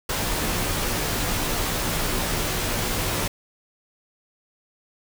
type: noise with comb filter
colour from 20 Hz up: pink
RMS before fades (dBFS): -25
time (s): 0.09-3.28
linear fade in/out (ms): 5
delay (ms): 15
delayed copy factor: -0.55
effects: none